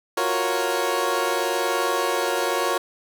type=chord; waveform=20% pulse; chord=Gb major seventh; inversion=third; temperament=equal; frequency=349.2 / 370 / 466.2 / 554.4 Hz; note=F4 / Gb4 / Bb4 / Db5; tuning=0 / 0 / 0 / 0 cents; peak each=-24 / -23 / -21 / -21 dBFS; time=0.17-2.78 s; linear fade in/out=5 ms; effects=none